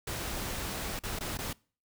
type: noise with dropouts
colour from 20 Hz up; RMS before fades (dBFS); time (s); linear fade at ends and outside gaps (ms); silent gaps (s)
pink; -36; 0.07-1.53; 5; 0.992-1.035 / 1.19-1.207 / 1.374-1.387
effects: noise-tail reverb RT60 0.4 s tail -24 dB re dry